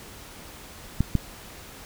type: clicks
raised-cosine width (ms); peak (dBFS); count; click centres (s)
5; -8; 2; 1.006 / 1.153
effects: pink hiss -44 dBFS RMS until 1.85 s